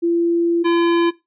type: tone pair in turn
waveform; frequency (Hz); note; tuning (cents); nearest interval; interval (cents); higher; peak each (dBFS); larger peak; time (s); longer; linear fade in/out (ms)
sine / square; 340 / 340; F4 / F4; -46 / -46; unison; 0; neither; -14; neither; 0.02-0.64 / 0.64-1.11; first; 20
effects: noise-tail reverb RT60 0.2 s tail -18 dB re dry + resampled to 8000 Hz